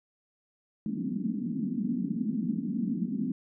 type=band-pass noise; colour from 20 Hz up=white; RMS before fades=-31 dBFS; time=0.86-3.32 s; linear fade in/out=2 ms; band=180 to 260 Hz; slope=48 dB/octave; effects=none